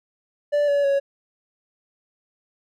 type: tone with pitch steps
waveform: triangle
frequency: 584 / 570 / 556.3 Hz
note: D5 / C#5 / C#5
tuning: -10 / +48 / +6 cents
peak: -15 dBFS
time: 0.52-1 s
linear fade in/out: 20 ms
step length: 160 ms
effects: none